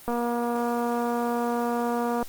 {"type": "click train", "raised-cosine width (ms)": 1, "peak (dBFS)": -15, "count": 512, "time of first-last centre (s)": [0.08, 2.227], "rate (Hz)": 238, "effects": ["white hiss -47 dBFS RMS until 2.28 s", "Opus 32 kbps"]}